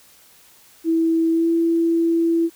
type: tone with pitch glide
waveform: sine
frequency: 327.5 to 333 Hz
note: E4 to E4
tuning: -11 to +18 cents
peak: -15 dBFS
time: 0.84-2.5 s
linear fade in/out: 50 ms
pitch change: +29 cents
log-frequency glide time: 1.31-1.48 s
effects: white hiss -51 dBFS RMS until 2.55 s